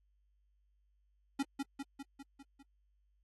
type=tone with echo; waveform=square; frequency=276.2 Hz; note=C#4; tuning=6 cents flat; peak=-31 dBFS; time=1.39-1.43 s; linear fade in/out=10 ms; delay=200 ms; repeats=6; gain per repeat=-4 dB; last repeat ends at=2.63 s; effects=added 50 Hz sine -70 dBFS peak until 3.23 s + AAC 32 kbps